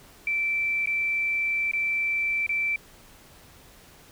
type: tone with dropouts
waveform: sine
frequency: 2334 Hz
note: D7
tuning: 11 cents flat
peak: -23 dBFS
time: 0.27-2.76 s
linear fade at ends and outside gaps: 2 ms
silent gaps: 0.859-0.872 / 1.714-1.734 / 2.465-2.492 s
effects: pink hiss -52 dBFS RMS until 4.11 s